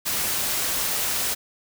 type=noise; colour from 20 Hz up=white; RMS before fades=-25 dBFS; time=0.05-1.35 s; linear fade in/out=20 ms; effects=none